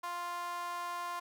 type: tone with high-pass filter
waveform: sawtooth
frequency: 349.4 Hz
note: F4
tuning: 1 cent sharp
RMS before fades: -39 dBFS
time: 0.03-1.2 s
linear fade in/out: 10 ms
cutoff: 930 Hz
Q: 8.5
effects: none